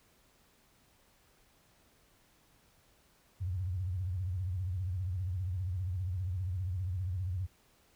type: tone with vibrato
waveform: sine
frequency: 91.4 Hz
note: F#2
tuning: 21 cents flat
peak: -32 dBFS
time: 3.4-7.47 s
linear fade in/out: 20 ms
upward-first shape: sine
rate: 15 Hz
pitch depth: 140 cents each way
effects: pink hiss -67 dBFS RMS until 7.95 s